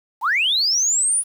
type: linear sweep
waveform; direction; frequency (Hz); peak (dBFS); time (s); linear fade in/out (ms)
sine; up; 784 to 9956; -15; 0.21-1.24; 50
effects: tanh soft clip ceiling -11 dBFS + 8-bit